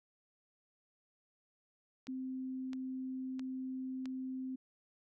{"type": "click train", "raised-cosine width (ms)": 0.2, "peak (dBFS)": -32, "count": 4, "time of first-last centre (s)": [2.07, 4.057], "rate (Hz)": 1.51}
{"type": "tone", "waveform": "sine", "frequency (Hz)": 260, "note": "C4", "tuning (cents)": -11, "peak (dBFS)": -38, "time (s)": [2.08, 4.56], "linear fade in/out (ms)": 10}
{"effects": []}